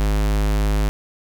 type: tone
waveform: square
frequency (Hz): 51.7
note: G#1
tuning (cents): -7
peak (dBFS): -17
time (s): 0-0.89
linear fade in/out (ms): 0
effects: none